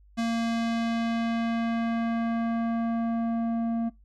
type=tone with low-pass filter sweep; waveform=square; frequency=230.2 Hz; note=A#3; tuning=22 cents flat; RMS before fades=-27 dBFS; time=0.17-3.9 s; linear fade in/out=20 ms; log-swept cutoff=6700 to 590 Hz; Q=0.81; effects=noise-tail reverb RT60 0.2 s tail -23 dB re dry + added 50 Hz sine -53 dBFS peak until 4.04 s